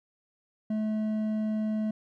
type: tone with hard clipping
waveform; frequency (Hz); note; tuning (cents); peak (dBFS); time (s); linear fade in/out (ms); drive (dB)
triangle; 215.8; A3; -33; -28; 0.7-1.91; 5; 9
effects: none